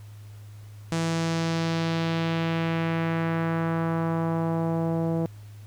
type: tone with low-pass filter sweep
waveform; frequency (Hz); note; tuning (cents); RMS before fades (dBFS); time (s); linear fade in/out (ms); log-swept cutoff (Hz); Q
sawtooth; 164.81; E3; 0; -26; 0.92-5.26; 0; 7700 to 590; 1.4
effects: added 104 Hz sine -41 dBFS peak until 5.66 s + pink hiss -57 dBFS RMS until 5.66 s